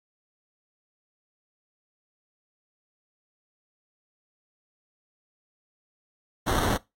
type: noise with sample-and-hold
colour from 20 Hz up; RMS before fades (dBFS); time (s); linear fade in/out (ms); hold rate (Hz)
pink; -25; 6.46-6.78; 20; 2450
effects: noise-tail reverb RT60 0.2 s tail -20 dB re dry + AAC 48 kbps